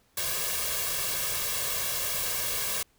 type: noise with comb filter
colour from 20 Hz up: white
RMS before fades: -30 dBFS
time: 0.17-2.83 s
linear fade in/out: 5 ms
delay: 1.8 ms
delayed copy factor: +0.75
effects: pink hiss -66 dBFS RMS until 2.98 s